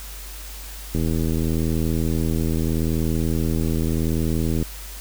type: click train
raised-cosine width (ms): 3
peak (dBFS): -11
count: 298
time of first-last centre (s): 0.95-4.626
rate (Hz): 80.8
effects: added 50 Hz sine -35 dBFS peak until 5 s + white hiss -39 dBFS RMS until 5 s